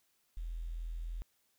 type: tone with quantisation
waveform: sine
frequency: 41.59 Hz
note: E1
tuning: 16 cents sharp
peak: -37 dBFS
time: 0.37-1.22 s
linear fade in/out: 0 ms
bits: 11
effects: white hiss -75 dBFS RMS until 1.58 s